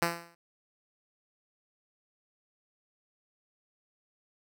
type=tone with exponential decay; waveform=5% pulse; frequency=170 Hz; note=F3; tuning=46 cents flat; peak=-12 dBFS; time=0.02-0.35 s; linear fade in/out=2 ms; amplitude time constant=71 ms; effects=none